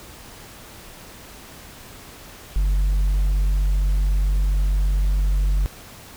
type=tone with tanh clipping; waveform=triangle; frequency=47.81 Hz; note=G1; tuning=43 cents flat; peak=-17 dBFS; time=2.56-5.66 s; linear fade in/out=0 ms; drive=8 dB; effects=pink hiss -42 dBFS RMS until 6.16 s